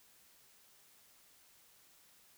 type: silence
effects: white hiss -65 dBFS RMS until 2.37 s